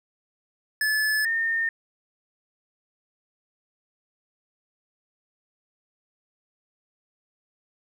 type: tone pair in turn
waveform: square / sine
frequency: 1728 / 1822.9 Hz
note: A6 / A#6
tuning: -32 / -39 cents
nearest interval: minor second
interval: 93 cents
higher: second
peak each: -22 dBFS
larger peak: neither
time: 0.81-1.25 / 1.25-1.69 s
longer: neither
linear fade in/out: 2 ms
effects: 10-bit